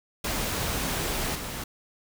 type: noise with level steps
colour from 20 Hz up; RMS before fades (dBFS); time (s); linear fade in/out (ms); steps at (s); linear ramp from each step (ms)
pink; -29 / -35; 0.24-1.64; 5; 1.35; 5
effects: none